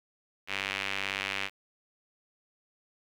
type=tone with band-pass filter; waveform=sawtooth; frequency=98 Hz; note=G2; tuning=in tune; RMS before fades=-34 dBFS; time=0.47-1.5 s; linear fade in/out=50 ms; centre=2500 Hz; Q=2.5; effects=9-bit